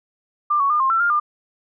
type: tone with pitch steps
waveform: sine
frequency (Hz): 1191 / 1114 / 1208 / 1063 / 1342 / 1403 / 1202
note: D6 / C#6 / D6 / C6 / E6 / F6 / D6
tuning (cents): +24 / +8 / +48 / +27 / +31 / +8 / +40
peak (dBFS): -15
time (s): 0.5-1.2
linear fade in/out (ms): 10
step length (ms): 100
effects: none